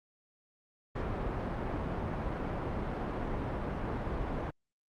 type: low-pass noise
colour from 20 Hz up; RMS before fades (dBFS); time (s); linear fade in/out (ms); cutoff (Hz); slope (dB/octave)
pink; -35; 0.95-4.51; 10; 1200; 12
effects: Opus 48 kbps